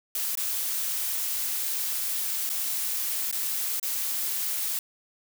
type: noise with dropouts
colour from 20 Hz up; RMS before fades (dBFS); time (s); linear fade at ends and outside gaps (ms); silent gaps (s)
blue; -29; 0.15-4.79; 2; 0.354-0.373 / 2.493-2.499 / 3.314-3.326 / 3.798-3.828
effects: none